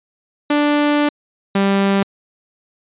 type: tone pair in turn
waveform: sawtooth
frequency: 293.7 / 197.09 Hz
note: D4 / G3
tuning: 0 / +10 cents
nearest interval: perfect fifth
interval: 690 cents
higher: first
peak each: -9 dBFS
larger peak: neither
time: 0.5-1.09 / 1.55-2.03 s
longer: first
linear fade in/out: 5 ms
effects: resampled to 8000 Hz